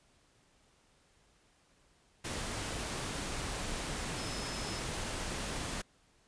sine tone in noise, 5180 Hz, E8, 31 cents flat, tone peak -46 dBFS, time 4.17-4.8 s, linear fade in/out 10 ms, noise pink, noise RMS -38 dBFS, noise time 2.24-5.82 s, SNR -11 dB, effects pink hiss -68 dBFS RMS until 6.27 s + resampled to 22050 Hz

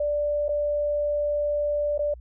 sine tone with dropouts, 587.3 Hz, D5, in tune, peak -22 dBFS, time 0-2.14 s, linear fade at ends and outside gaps 5 ms, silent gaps 0.483-0.49 / 1.979-1.991 s, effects added 60 Hz sine -41 dBFS peak until 2.2 s

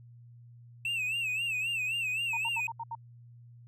triangle tone with vibrato, 2637 Hz, E7, in tune, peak -28 dBFS, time 0.85-2.67 s, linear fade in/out 2 ms, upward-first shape sine, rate 3.8 Hz, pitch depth 110 cents each way
sine tone bursts, 919 Hz, A#5, 25 cents flat, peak -34 dBFS, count 6, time 2.33-2.952 s, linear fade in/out 5 ms, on 42 ms, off 74 ms
effects added 119 Hz sine -50 dBFS peak until 3.67 s

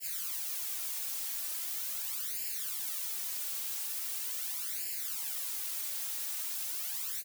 blue noise with flanger, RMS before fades -37 dBFS, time 0-7.24 s, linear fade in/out 50 ms, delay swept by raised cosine 0.41 to 3.71 ms, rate 0.41 Hz, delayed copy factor +0.9, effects none

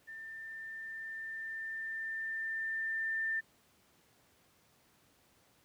sine tone with level ramp, 1791 Hz, A6, 30 cents sharp, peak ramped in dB -44 to -31 dBFS, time 0.07-3.41 s, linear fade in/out 20 ms, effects pink hiss -68 dBFS RMS until 5.64 s + high-pass 80 Hz 12 dB/octave

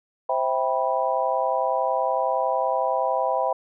sine chord, C major seventh, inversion none, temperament just, 523.3 / 654.1 / 784.9 / 981.1 Hz, C5 / E5 / G5 / B5, 0 / -14 / +2 / -12 cents, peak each -26 dBFS, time 0.29-3.53 s, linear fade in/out 5 ms, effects none

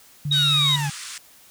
sine tone with vibrato, 145.2 Hz, D3, 19 cents flat, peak -23 dBFS, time 0.25-0.9 s, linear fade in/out 5 ms, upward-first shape square, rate 16 Hz, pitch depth 25 cents each way
sine tone, 3778 Hz, A#7, 22 cents sharp, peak -17 dBFS, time 0.31-0.76 s, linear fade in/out 5 ms
white band-pass noise, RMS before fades -36 dBFS, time 0.32-1.18 s, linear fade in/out 2 ms, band 1100 to 9400 Hz, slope 48 dB/octave
20% pulse linear sweep, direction down, 1567 to 784 Hz, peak -22 dBFS, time 0.32-0.91 s, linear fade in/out 50 ms
effects white hiss -51 dBFS RMS until 1.5 s

